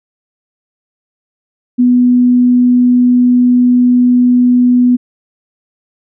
sine tone, 246.9 Hz, B3, in tune, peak -5 dBFS, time 1.78-4.97 s, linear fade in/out 20 ms, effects none

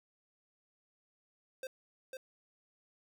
square tone with echo, 523.3 Hz, C5, in tune, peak -40 dBFS, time 1.63-1.67 s, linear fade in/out 2 ms, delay 500 ms, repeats 1, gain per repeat -3 dB, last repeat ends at 2.17 s, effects none

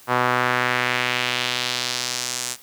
sawtooth tone with band-pass filter sweep, 124.2 Hz, B2, 10 cents sharp, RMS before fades -23 dBFS, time 0.07-2.57 s, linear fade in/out 50 ms, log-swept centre 1100 to 7900 Hz, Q 1.5, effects white hiss -48 dBFS RMS until 2.62 s + high-pass 60 Hz 12 dB/octave

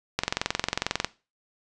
click train, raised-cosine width 0.2 ms, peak -6 dBFS, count 20, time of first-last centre 0.19-1.046 s, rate 22.2 Hz, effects noise-tail reverb RT60 0.3 s tail -18 dB re dry + resampled to 22050 Hz

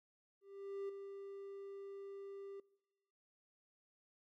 triangle tone with ADSR envelope, 395.5 Hz, G4, 15 cents sharp, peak -38 dBFS, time 0.41-2.6 s, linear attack 480 ms, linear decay 7 ms, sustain -8 dB, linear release 3 ms, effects noise-tail reverb RT60 1.0 s tail -23 dB re dry

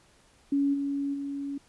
sine tone with level steps, 280.6 Hz, C#4, 21 cents sharp, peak -22 / -27 / -31 dBFS, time 0.52-1.58 s, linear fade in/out 5 ms, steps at 0.73 / 1.13 s, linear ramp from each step 20 ms, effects pink hiss -61 dBFS RMS until 1.68 s + resampled to 24000 Hz

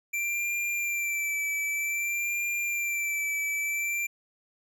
square tone with vibrato, 2349 Hz, D7, in tune, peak -28 dBFS, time 0.13-4.07 s, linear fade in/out 10 ms, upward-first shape sine, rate 0.53 Hz, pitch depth 31 cents each way, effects none

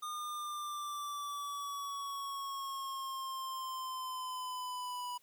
square exponential sweep, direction down, 1220 to 981 Hz, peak -39 dBFS, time 0.02-5.18 s, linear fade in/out 10 ms, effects white hiss -69 dBFS RMS until 5.22 s

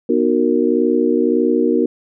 sine chord, B major seventh, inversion none, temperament just, 246.9 / 308.7 / 370.4 / 463 Hz, B3 / D#4 / F#4 / A#4, 0 / -14 / +2 / -12 cents, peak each -18 dBFS, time 0.09-1.86 s, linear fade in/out 5 ms, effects none

